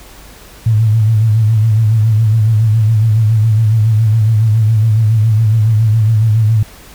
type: tone with vibrato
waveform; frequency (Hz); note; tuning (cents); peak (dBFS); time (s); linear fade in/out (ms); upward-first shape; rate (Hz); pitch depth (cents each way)
sine; 109.8; A2; -3; -7; 0.66-6.63; 5; sine; 7.2; 69
effects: added 50 Hz sine -41 dBFS peak until 6.94 s + pink hiss -38 dBFS RMS until 6.94 s